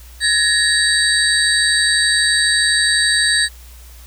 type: tone cluster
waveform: sine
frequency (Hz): 1699 / 1851 / 3883 / 4594 / 8450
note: G#6 / A#6 / B7 / D8 / C9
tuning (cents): +39 / -13 / -30 / -39 / +16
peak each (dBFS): -19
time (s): 0.2-3.49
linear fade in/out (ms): 50
effects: added 60 Hz sine -37 dBFS peak until 4.06 s + white hiss -45 dBFS RMS until 4.06 s